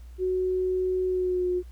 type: tone with pitch glide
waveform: sine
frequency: 370 to 359.9 Hz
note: F#4 to F#4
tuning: 0 to -48 cents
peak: -23 dBFS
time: 0.18-1.63 s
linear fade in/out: 50 ms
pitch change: -48 cents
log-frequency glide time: 1.07-1.5 s
effects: added 60 Hz sine -41 dBFS peak until 1.71 s + pink hiss -62 dBFS RMS until 1.71 s